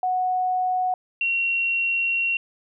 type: tone pair in turn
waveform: sine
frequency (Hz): 737 / 2739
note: F#5 / F7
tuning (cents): -7 / -34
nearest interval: octave + major seventh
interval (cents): 2273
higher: second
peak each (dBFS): -20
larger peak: neither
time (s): 0.03-0.94 / 1.21-2.37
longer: second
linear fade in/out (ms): 2
effects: none